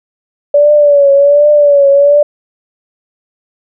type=tone with vibrato; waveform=sine; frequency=575 Hz; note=D5; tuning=37 cents flat; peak=-3 dBFS; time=0.54-2.23 s; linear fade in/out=5 ms; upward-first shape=triangle; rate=1.3 Hz; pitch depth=67 cents each way; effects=none